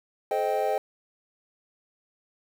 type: chord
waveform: triangle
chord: A half-diminished seventh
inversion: none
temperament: equal with one note detuned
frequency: 430 / 523.3 / 622.3 / 784 Hz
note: A4 / C5 / Eb5 / G5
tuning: -40 / 0 / 0 / 0 cents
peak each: -28 / -28 / -27 / -26 dBFS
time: 0.31-0.78 s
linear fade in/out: 2 ms
effects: 8-bit